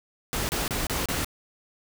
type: noise bursts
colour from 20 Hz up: pink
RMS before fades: -28 dBFS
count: 5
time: 0.33-1.246 s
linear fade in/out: 0 ms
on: 160 ms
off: 29 ms
effects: none